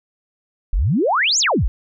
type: exponential two-way sweep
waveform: sine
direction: up then down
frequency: 34.65 to 7560 to 34.65 Hz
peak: -14 dBFS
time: 0.73-1.68 s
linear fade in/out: 0 ms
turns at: 1.39 s
effects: none